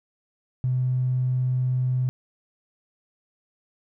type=tone with tanh clipping; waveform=triangle; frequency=127.4 Hz; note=C3; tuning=46 cents flat; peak=-20 dBFS; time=0.64-2.09 s; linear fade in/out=0 ms; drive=2 dB; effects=none